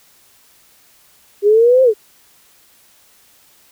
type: linear two-way sweep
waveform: sine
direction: up then down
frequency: 398.1 to 530 to 398.1 Hz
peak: -7 dBFS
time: 1.42-1.94 s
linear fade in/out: 50 ms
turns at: 1.83 s
effects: white hiss -51 dBFS RMS until 3.71 s